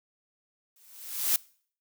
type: noise with exponential growth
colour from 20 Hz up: blue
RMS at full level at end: -22 dBFS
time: 0.76-1.36 s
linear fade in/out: 2 ms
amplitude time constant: 130 ms
effects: noise-tail reverb RT60 0.5 s tail -23 dB re dry